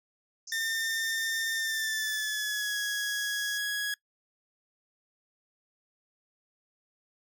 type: band-pass noise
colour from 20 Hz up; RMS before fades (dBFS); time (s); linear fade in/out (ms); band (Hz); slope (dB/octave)
white; -44; 0.47-3.58; 5; 5000 to 6500; 96
type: tone with pitch glide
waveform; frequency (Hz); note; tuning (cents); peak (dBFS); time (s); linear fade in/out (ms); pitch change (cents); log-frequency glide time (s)
sawtooth; 1807 to 1666.6; A6 to G#6; +46 to +6; -26; 0.52-3.94; 2; -140; 1.56-2.77
effects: noise-tail reverb RT60 0.1 s tail -22 dB re dry